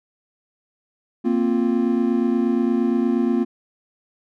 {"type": "chord", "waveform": "triangle", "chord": "Bb suspended second", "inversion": "none", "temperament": "equal", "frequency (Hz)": [233.1, 261.6, 349.2], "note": ["Bb3", "C4", "F4"], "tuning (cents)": [0, 0, 0], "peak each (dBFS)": [-18, -20, -21], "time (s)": [1.24, 3.45], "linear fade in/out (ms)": 20, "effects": []}